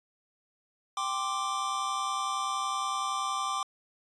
square chord, G suspended fourth, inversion none, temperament just, 784 / 1045.3 / 1176 Hz, G5 / C6 / D6, 0 / -2 / +2 cents, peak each -38 / -36 / -32 dBFS, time 0.97-3.63 s, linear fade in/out 2 ms, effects resampled to 22050 Hz

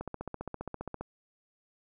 click train, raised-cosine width 1 ms, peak -23 dBFS, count 16, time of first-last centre 0.01-1.01 s, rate 15 Hz, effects none

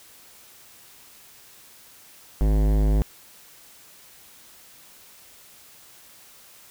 sine tone with hard clipping, 51.91 Hz, G#1, in tune, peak -19 dBFS, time 2.41-3.02 s, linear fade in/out 0 ms, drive 18 dB, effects white hiss -50 dBFS RMS until 6.7 s

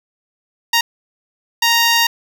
10% pulse tone bursts at uneven times, 932.3 Hz, A#5, in tune, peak -3 dBFS, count 2, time 0.73-0.81 / 1.62-2.07 s, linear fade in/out 5 ms, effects none

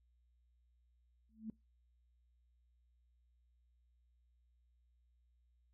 sine tone with exponential growth, 220 Hz, A3, in tune, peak -38 dBFS, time 1.29-1.5 s, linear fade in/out 2 ms, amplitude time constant 45 ms, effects noise-tail reverb RT60 0.2 s tail -23 dB re dry + added 60 Hz sine -70 dBFS peak until 5.73 s

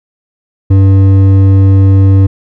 sine tone with hard clipping, 96.9 Hz, G2, 20 cents flat, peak -4 dBFS, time 0.7-2.27 s, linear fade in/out 10 ms, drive 8 dB, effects none

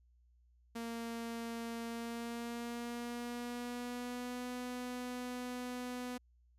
sawtooth tone with pitch glide, 231.5 to 248.1 Hz, A#3 to B3, -12 to +8 cents, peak -36 dBFS, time 0.75-6.18 s, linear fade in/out 10 ms, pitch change +120 cents, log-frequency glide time 1.84-4.49 s, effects added 60 Hz sine -65 dBFS peak until 6.58 s + resampled to 32000 Hz

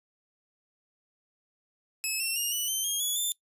10% pulse tone with pitch steps, 2587 / 2706 / 2831 / 2961 / 3098 / 3241 / 3390 / 3546 Hz, E7 / E7 / F7 / F#7 / G7 / G#7 / G#7 / A7, -33 / +45 / +23 / +1 / -21 / -43 / +35 / +13 cents, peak -20 dBFS, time 2.04-3.32 s, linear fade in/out 0 ms, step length 160 ms, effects noise-tail reverb RT60 0.1 s tail -20 dB re dry + resampled to 32000 Hz

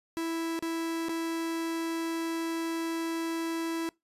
45% pulse tone with dropouts, 329.6 Hz, E4, in tune, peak -30 dBFS, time 0.17-3.89 s, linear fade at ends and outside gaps 0 ms, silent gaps 0.591-0.625 / 1.085-1.093 s, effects noise-tail reverb RT60 0.2 s tail -24 dB re dry + resampled to 32000 Hz

